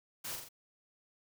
white noise with echo, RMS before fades -41 dBFS, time 0.24-0.36 s, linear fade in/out 10 ms, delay 43 ms, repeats 3, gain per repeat -4 dB, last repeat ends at 0.489 s, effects none

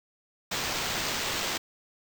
violet noise with sample-and-hold, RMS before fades -31 dBFS, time 0.51-1.58 s, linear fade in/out 10 ms, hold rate 11025 Hz, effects none

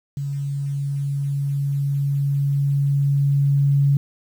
sine tone with level ramp, 140.5 Hz, C#3, 24 cents sharp, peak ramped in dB -23 to -13 dBFS, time 0.17-3.97 s, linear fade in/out 2 ms, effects 8-bit

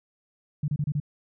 sine tone bursts, 146.83 Hz, D3, in tune, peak -23 dBFS, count 5, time 0.63-1.001 s, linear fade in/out 5 ms, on 51 ms, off 29 ms, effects none

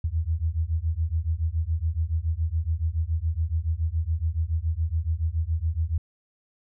sine beating tone pair, 77.78 / 84.88 Hz, D#2 / F2, 0 / -49 cents, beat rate 7.1 Hz, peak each -26 dBFS, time 0.04-5.98 s, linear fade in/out 5 ms, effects none

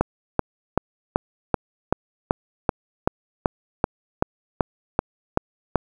click train, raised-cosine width 1 ms, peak -3 dBFS, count 16, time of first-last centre 0.01-5.757 s, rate 2.61 Hz, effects 7-bit

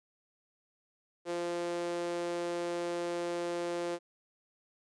sawtooth tone with high-pass filter, 173 Hz, F3, 16 cents flat, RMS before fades -35 dBFS, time 1.25-3.99 s, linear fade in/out 50 ms, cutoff 420 Hz, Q 7, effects resampled to 22050 Hz

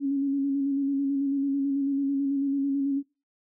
sine tone with vibrato, 277.2 Hz, C#4, in tune, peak -23 dBFS, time 0-3.03 s, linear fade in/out 50 ms, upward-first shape square, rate 9.1 Hz, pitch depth 25 cents each way, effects noise-tail reverb RT60 0.3 s tail -23 dB re dry

